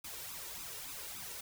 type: noise with flanger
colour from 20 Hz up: white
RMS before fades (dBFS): -45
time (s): 0.04-1.41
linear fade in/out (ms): 5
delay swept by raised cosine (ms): 0.79 to 2.19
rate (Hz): 3.5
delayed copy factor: +0.7
effects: none